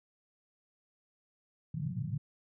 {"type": "band-pass noise", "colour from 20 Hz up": "pink", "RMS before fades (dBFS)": -36, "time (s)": [1.74, 2.18], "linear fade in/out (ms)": 5, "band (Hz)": [110, 170], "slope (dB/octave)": 48, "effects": []}